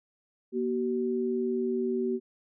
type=tone pair together; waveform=sine; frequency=238.9 / 379.5 Hz; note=A#3 / F#4; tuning=+43 / +44 cents; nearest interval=minor sixth; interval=801 cents; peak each=-30 / -28 dBFS; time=0.52-2.2 s; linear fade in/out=50 ms; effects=none